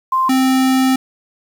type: tone pair in turn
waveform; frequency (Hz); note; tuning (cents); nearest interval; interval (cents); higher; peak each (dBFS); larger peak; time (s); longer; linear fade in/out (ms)
sine / square; 1046.5 / 261.6; C6 / C4; 0 / 0; 2 octaves; 2400; first; -12; neither; 0.12-0.29 / 0.29-0.96; second; 5
effects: 7-bit